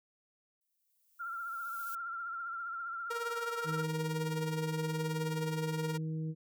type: noise with exponential growth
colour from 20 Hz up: violet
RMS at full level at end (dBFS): -45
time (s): 0.61-1.95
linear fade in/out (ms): 2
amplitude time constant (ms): 290
type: tone with vibrato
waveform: sine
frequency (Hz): 1371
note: F6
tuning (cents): -32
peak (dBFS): -37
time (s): 1.19-3.84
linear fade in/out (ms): 20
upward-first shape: triangle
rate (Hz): 15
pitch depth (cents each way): 62
type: tone with tremolo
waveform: sawtooth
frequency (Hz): 470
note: A#4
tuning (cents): +14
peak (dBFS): -30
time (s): 3.1-5.98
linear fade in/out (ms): 10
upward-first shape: triangle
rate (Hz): 19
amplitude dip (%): 75
type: harmonic tone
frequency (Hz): 158.3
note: D#3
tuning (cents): +30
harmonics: 1 / 2 / 3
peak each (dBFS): -34 / -45 / -49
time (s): 3.64-6.35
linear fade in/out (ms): 50
effects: none